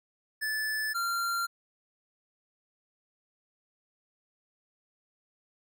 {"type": "tone pair in turn", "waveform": "square", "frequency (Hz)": [1740, 1381], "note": ["A6", "F6"], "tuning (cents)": [-20, -20], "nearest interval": "major third", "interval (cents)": 400, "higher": "first", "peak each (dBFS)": [-30, -29], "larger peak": "second", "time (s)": [[0.41, 0.94], [0.94, 1.47]], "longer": "neither", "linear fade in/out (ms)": 20, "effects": []}